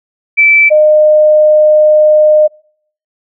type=tone pair in turn; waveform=sine; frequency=2321 / 610.5 Hz; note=D7 / D#5; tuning=-21 / -33 cents; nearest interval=octave + major seventh; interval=2312 cents; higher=first; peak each=-3 dBFS; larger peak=neither; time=0.37-0.7 / 0.7-2.48 s; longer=second; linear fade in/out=20 ms; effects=noise-tail reverb RT60 0.6 s tail -26 dB re dry